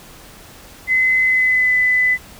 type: tone with pitch glide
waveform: sine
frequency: 2038 to 2004 Hz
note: C7 to B6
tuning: -46 to +25 cents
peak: -12 dBFS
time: 0.87-2.18 s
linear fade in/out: 50 ms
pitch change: -29 cents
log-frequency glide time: 1.23-1.75 s
effects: pink hiss -41 dBFS RMS until 2.39 s